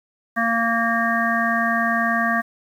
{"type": "harmonic tone", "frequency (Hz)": 230.2, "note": "A#3", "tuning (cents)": -22, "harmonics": [1, 3, 5, 7, 8], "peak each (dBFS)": [-24, -24, -24, -24, -24], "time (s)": [0.36, 2.42], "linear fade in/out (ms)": 20, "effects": ["8-bit"]}